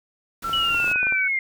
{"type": "noise", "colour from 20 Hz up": "pink", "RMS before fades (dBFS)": -38, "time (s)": [0.42, 0.93], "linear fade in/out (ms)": 5}
{"type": "tone with pitch glide", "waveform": "sine", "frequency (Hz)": [1346, 1519.6], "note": ["E6", "F#6"], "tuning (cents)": [36, 46], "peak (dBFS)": -24, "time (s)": [0.44, 1.28], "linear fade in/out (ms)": 5, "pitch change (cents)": 210, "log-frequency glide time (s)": [0.63, 1.06]}
{"type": "clicks", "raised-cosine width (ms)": 1, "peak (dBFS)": -21, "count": 10, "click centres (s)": [0.495, 0.746, 0.801, 0.844, 0.878, 0.915, 0.959, 1.03, 1.069, 1.124]}
{"type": "linear sweep", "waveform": "sine", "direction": "down", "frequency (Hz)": [2960, 2093], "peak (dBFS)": -20, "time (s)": [0.53, 1.39], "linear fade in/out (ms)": 2}
{"effects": []}